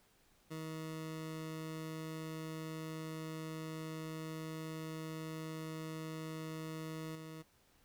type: tone with level steps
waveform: 20% pulse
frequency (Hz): 158.8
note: D#3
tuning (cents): +36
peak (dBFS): -37 / -42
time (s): 0.5-7.43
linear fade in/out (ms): 20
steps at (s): 7.15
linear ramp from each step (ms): 2
effects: pink hiss -70 dBFS RMS until 7.84 s